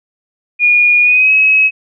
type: tone with pitch glide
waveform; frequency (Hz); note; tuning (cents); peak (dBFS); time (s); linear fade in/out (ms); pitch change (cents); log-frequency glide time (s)
sine; 2439 to 2559; D#7 to D#7; -35 to +48; -6; 0.59-1.71; 50; +83; 1.02-1.31
effects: none